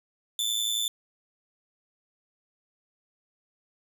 sawtooth tone with amplitude modulation, 3520 Hz, A7, in tune, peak -20 dBFS, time 0.39-0.88 s, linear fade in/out 2 ms, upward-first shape sine, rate 111 Hz, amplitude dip 65%, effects none

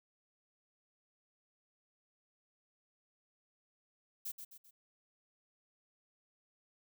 violet noise with echo, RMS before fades -41 dBFS, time 4.25-4.32 s, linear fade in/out 10 ms, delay 130 ms, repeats 3, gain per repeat -7 dB, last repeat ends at 4.71 s, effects none

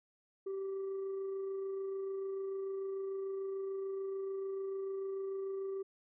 sine tone with amplitude modulation, 388.2 Hz, G4, 17 cents flat, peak -33 dBFS, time 0.46-5.83 s, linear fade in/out 10 ms, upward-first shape sine, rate 26.8 Hz, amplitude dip 25%, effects tanh soft clip ceiling -35 dBFS

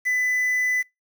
triangle tone with quantisation, 2000 Hz, B6, 21 cents sharp, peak -18 dBFS, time 0.05-0.83 s, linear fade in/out 20 ms, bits 7, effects noise-tail reverb RT60 0.2 s tail -25 dB re dry

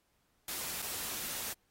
white noise with dropouts, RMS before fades -39 dBFS, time 0.48-1.53 s, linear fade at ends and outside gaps 2 ms, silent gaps 0.82-0.824 s, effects pink hiss -75 dBFS RMS until 1.7 s + AAC 48 kbps

